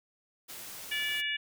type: noise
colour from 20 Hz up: white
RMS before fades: -44 dBFS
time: 0.48-1.22 s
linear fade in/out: 20 ms
type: harmonic tone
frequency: 578 Hz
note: D5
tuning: 28 cents flat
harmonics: 3 / 4 / 5 / 6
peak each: -35 / -35 / -34 / -41 dBFS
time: 0.91-1.37 s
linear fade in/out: 10 ms
effects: none